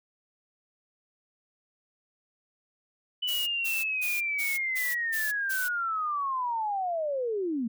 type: linear sweep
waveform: sine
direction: down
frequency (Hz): 2996 to 215.9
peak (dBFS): -27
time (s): 3.22-7.68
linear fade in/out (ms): 10
type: noise bursts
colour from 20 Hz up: blue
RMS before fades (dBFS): -35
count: 7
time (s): 3.27-5.69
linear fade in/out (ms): 20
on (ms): 200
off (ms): 170
effects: none